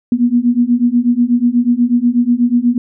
sine beating tone pair, 236.9 / 245.1 Hz, A#3 / B3, +28 / -13 cents, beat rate 8.2 Hz, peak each -13 / -12 dBFS, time 0.12-2.78 s, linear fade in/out 2 ms, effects none

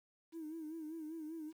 triangle tone with vibrato, 317.3 Hz, D#4, 34 cents sharp, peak -39 dBFS, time 0.32-1.53 s, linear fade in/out 50 ms, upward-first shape sine, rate 5.1 Hz, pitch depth 79 cents each way, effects tanh soft clip ceiling -40 dBFS + 11-bit

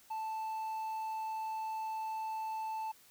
triangle tone, 880 Hz, A5, in tune, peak -34 dBFS, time 0.1-2.92 s, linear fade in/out 10 ms, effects white hiss -62 dBFS RMS until 3.1 s

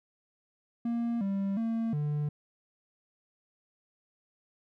triangle tone with pitch steps, 234.4 / 196.5 / 227.2 / 148.1 Hz, A#3 / G3 / A#3 / D3, +10 / +4 / -44 / +15 cents, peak -26 dBFS, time 0.85-2.29 s, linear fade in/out 5 ms, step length 360 ms, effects none

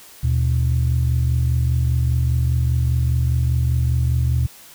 sine tone pair together, 76.9 / 121.89 Hz, D#2 / B2, -20 / -22 cents, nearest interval minor sixth, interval 798 cents, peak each -17 dBFS, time 0.23-4.47 s, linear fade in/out 10 ms, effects tanh soft clip ceiling -10 dBFS + white hiss -44 dBFS RMS until 4.74 s

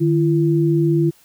sine tone pair together, 152.4 / 337.6 Hz, D#3 / E4, -36 / +41 cents, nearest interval octave + major second, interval 1377 cents, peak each -16 dBFS, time 0-1.11 s, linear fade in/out 20 ms, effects white hiss -53 dBFS RMS until 1.24 s

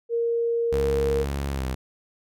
sine tone, 466.2 Hz, A#4, in tune, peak -21 dBFS, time 0.09-1.26 s, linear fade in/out 50 ms
sawtooth tone with pitch glide, 69.7 to 65.03 Hz, C#2 to C2, +10 to -10 cents, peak -22 dBFS, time 0.72-1.75 s, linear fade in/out 10 ms, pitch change -120 cents, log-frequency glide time 1.51-1.64 s
effects none

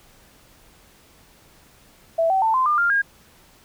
sine tone with pitch steps, 659.3 / 766.1 / 890.3 / 1034.6 / 1202.2 / 1397 / 1623.4 Hz, E5 / G5 / A5 / C6 / D6 / F6 / G#6, 0 / -40 / +20 / -20 / +40 / 0 / -40 cents, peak -16 dBFS, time 2.18-3.02 s, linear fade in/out 10 ms, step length 120 ms, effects pink hiss -53 dBFS RMS until 3.64 s

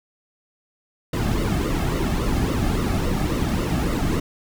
brown noise with flanger, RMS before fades -22 dBFS, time 1.13-4.2 s, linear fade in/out 5 ms, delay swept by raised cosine 1.2 to 2.11 ms, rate 3.6 Hz, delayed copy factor -0.7, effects none

